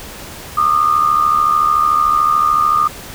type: tone with amplitude modulation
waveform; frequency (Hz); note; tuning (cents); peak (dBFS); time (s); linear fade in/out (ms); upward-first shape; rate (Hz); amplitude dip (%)
sine; 1215; D#6; -42; -7; 0.57-2.88; 10; sine; 73.6; 70
effects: pink hiss -32 dBFS RMS until 3.14 s